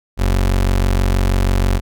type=tone; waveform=30% pulse; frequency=46.25 Hz; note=F#1; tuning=in tune; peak=-10 dBFS; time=0.17-1.81 s; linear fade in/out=50 ms; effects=none